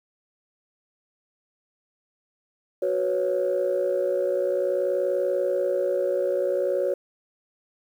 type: chord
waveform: sine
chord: F# suspended fourth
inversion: none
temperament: equal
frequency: 370 / 493.9 / 554.4 Hz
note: F#4 / B4 / C#5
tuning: 0 / 0 / 0 cents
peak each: -26 / -27 / -23 dBFS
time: 2.82-6.94 s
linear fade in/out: 5 ms
effects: tanh soft clip ceiling -15 dBFS + 9-bit